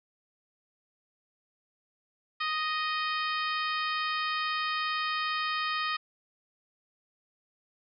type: harmonic tone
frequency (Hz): 622.3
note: D#5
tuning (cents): 0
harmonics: 2 / 3 / 4 / 5 / 6 / 7 / 8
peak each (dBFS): -31 / -35 / -37 / -39 / -41 / -42 / -43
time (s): 2.4-5.97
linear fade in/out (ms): 10
effects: none